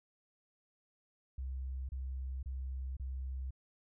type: tone bursts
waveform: sine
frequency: 65.41 Hz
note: C2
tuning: in tune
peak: -37 dBFS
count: 4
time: 1.38-3.507 s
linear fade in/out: 5 ms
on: 510 ms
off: 29 ms
effects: none